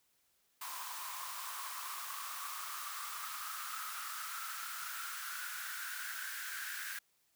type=noise with high-pass filter sweep; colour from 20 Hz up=white; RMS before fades=-43 dBFS; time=0.61-6.99 s; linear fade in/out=5 ms; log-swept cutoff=1000 to 1600 Hz; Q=8.3; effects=white hiss -75 dBFS RMS until 7.35 s